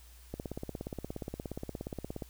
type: click train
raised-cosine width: 2 ms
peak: -24 dBFS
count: 33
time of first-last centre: 0.34-2.222 s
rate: 17 Hz
effects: added 60 Hz sine -53 dBFS peak until 2.29 s + white hiss -60 dBFS RMS until 2.29 s